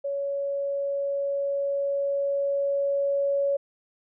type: tone with level ramp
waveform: sine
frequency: 560 Hz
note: C#5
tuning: 18 cents sharp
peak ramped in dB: -26 to -21 dBFS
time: 0.04-3.57 s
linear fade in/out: 10 ms
effects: none